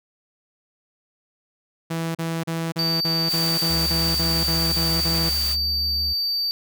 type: tone bursts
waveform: sawtooth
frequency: 164.6 Hz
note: E3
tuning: 2 cents flat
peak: -20 dBFS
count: 12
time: 1.9-5.296 s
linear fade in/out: 10 ms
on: 250 ms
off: 36 ms
type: tone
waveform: triangle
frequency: 4621 Hz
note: D8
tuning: 29 cents flat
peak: -20 dBFS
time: 2.79-6.51 s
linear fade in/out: 0 ms
type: noise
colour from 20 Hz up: white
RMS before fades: -31 dBFS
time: 3.27-5.57 s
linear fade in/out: 50 ms
type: tone with vibrato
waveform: triangle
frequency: 72.1 Hz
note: D2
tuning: 31 cents flat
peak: -26 dBFS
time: 3.69-6.14 s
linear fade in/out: 20 ms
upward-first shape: sine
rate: 6.1 Hz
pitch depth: 50 cents each way
effects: none